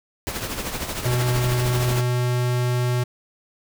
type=noise with tremolo; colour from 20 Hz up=pink; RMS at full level=-26 dBFS; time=0.27-2.01 s; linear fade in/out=0 ms; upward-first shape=triangle; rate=13 Hz; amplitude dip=60%
type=tone; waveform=square; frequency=123.5 Hz; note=B2; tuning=in tune; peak=-20 dBFS; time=1.05-3.04 s; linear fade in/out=10 ms
effects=none